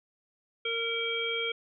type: harmonic tone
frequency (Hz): 460.8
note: A#4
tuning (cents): -20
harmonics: 1 / 3 / 5 / 7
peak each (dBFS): -34 / -39 / -33 / -33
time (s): 0.65-1.52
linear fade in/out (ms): 5
effects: none